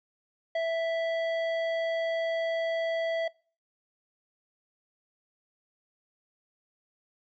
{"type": "tone with hard clipping", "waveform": "sine", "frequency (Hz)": 659.3, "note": "E5", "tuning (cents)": 0, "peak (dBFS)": -28, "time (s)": [0.55, 3.28], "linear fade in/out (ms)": 5, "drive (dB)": 10, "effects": ["noise-tail reverb RT60 0.4 s tail -24 dB re dry", "resampled to 16000 Hz"]}